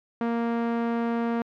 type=tone with low-pass filter; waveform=sawtooth; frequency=233.1 Hz; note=A#3; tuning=in tune; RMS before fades=-26 dBFS; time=0.21-1.42 s; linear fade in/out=2 ms; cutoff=1500 Hz; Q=0.75; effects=MP3 96 kbps